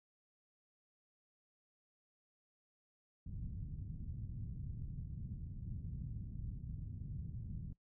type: low-pass noise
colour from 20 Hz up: white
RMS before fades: -45 dBFS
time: 3.26-7.73 s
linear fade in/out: 5 ms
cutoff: 150 Hz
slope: 24 dB/octave
effects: noise-tail reverb RT60 0.1 s tail -20 dB re dry